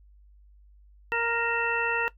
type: harmonic tone with a mistuned harmonic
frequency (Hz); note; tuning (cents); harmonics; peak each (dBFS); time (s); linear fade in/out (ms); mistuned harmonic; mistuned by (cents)
466; A#4; -1; 1 / 2 / 3 / 4 / 6; -31 / -31 / -31 / -31 / -31; 1.12-2.08; 0; 6; -73
effects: noise-tail reverb RT60 0.1 s tail -17 dB re dry + added 50 Hz sine -52 dBFS peak until 2.17 s